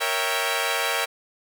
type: chord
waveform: 10% pulse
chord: A# diminished seventh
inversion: none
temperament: equal with one note detuned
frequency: 466.2 / 554.4 / 654.3 / 784 Hz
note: A#4 / C#5 / E5 / G5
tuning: 0 / 0 / -13 / 0 cents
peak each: -20 dBFS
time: 0-1.06 s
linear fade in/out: 20 ms
effects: none